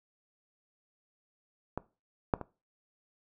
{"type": "clicks", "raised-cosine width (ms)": 1, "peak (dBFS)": [-19, -11, -24], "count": 3, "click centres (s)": [1.776, 2.338, 2.413], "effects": ["noise-tail reverb RT60 0.3 s tail -19 dB re dry"]}